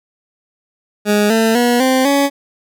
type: tone with pitch steps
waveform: 20% pulse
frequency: 207.8 / 224 / 241.5 / 260.3 / 280.6 Hz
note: G#3 / A3 / B3 / C4 / C#4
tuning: +1 / +31 / -39 / -9 / +21 cents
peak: -6 dBFS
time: 1.05-2.3 s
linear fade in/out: 50 ms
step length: 250 ms
effects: none